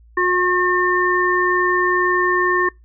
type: harmonic tone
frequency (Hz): 361.1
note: F#4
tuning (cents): -42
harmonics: 1 / 3 / 5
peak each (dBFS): -19 / -19 / -19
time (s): 0.17-2.69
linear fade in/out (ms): 5
effects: noise-tail reverb RT60 0.2 s tail -25 dB re dry + added 57 Hz sine -45 dBFS peak until 2.84 s